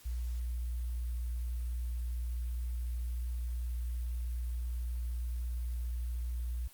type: tone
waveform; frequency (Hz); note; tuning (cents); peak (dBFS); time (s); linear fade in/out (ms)
sine; 60; B1; -49; -33; 0.05-6.68; 10
effects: white hiss -58 dBFS RMS until 6.73 s + Opus 48 kbps